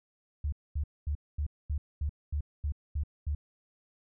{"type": "tone bursts", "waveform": "sine", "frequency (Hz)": 73.42, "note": "D2", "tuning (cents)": 0, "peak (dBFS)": -28, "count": 10, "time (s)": [0.44, 3.35], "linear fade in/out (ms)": 5, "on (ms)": 84, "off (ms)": 230, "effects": []}